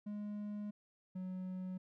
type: tone pair in turn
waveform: triangle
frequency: 207.7 / 185.04 Hz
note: G#3 / F#3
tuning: 0 / 0 cents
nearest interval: major second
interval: 200 cents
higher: first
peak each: -38 / -38 dBFS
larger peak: neither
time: 0.06-0.71 / 1.15-1.78 s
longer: first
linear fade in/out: 10 ms
effects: none